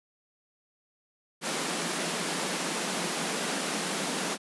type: high-pass noise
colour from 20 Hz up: pink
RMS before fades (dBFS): -31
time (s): 1.41-4.38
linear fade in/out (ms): 50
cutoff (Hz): 160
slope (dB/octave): 96
effects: resampled to 24000 Hz